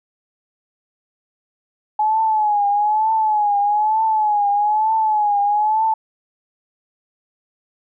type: tone with vibrato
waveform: sine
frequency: 847 Hz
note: G#5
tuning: 34 cents sharp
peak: -14 dBFS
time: 1.99-5.94 s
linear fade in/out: 5 ms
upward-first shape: triangle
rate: 1.1 Hz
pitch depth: 86 cents each way
effects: none